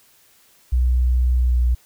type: tone with pitch glide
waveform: sine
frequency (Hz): 62.1 to 60.82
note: B1 to B1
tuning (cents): +10 to -26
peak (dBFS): -14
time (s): 0.72-1.75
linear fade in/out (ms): 10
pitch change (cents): -36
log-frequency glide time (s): 1.37-1.61
effects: white hiss -55 dBFS RMS until 1.85 s